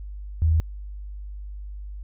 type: tone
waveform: sine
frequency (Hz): 80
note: D#2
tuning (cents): +49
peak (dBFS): -16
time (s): 0.42-0.6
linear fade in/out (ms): 0
effects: added 50 Hz sine -33 dBFS peak until 2.03 s